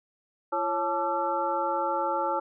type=tone cluster; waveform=sine; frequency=342.7 / 550 / 872 / 1175 / 1348 Hz; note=F4 / C#5 / A5 / D6 / E6; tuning=-33 / -14 / -16 / +1 / +38 cents; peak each=-35 / -31 / -28 / -36 / -32 dBFS; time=0.52-2.4 s; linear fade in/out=10 ms; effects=none